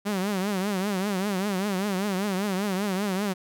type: tone with vibrato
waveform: sawtooth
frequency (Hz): 196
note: G3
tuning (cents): 0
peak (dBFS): -21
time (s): 0.05-3.34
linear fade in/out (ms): 20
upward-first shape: triangle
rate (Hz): 5.1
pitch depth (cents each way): 150
effects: none